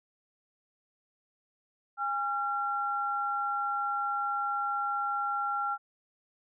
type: tone pair together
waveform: sine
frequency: 814.6 / 1370 Hz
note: G#5 / F6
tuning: -34 / -34 cents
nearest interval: major sixth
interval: 900 cents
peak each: -33 / -30 dBFS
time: 1.97-5.78 s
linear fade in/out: 50 ms
effects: none

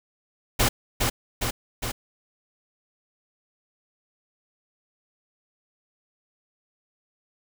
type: noise with echo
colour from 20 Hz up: pink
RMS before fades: -20 dBFS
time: 0.59-0.69 s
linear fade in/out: 10 ms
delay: 410 ms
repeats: 3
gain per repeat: -3 dB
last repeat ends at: 1.92 s
effects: none

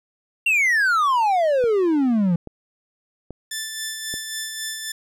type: exponential sweep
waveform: triangle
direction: down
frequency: 2794 to 165.2 Hz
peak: -14 dBFS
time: 0.46-2.36 s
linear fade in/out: 5 ms
type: click train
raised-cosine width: 2 ms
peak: -21 dBFS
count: 4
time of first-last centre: 1.64-4.14 s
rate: 1.2 Hz
type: tone with tremolo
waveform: 10% pulse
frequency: 1760 Hz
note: A6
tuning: in tune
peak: -17 dBFS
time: 3.51-4.92 s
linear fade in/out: 5 ms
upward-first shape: sine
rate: 3.7 Hz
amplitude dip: 40%
effects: none

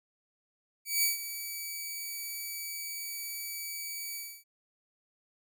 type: tone with ADSR envelope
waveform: 5% pulse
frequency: 2291 Hz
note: D7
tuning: 44 cents flat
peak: -14 dBFS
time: 0.85-4.44 s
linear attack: 180 ms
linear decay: 140 ms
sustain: -13 dB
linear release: 280 ms
effects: none

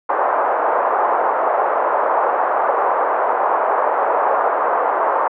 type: band-pass noise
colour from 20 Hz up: white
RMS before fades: -17 dBFS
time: 0.09-5.28 s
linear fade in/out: 5 ms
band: 510 to 1100 Hz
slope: 24 dB/octave
effects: low-pass 2000 Hz 12 dB/octave

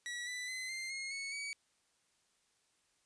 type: tone with pitch steps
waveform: sawtooth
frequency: 1934 / 1986.1 / 2040 / 2094 / 2151 / 2209 / 2268 Hz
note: B6 / B6 / C7 / C7 / C7 / C#7 / C#7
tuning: -37 / +9 / -44 / +1 / +47 / -7 / +39 cents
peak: -36 dBFS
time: 0.06-1.53 s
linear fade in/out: 0 ms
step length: 210 ms
effects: white hiss -75 dBFS RMS until 3.05 s + resampled to 22050 Hz

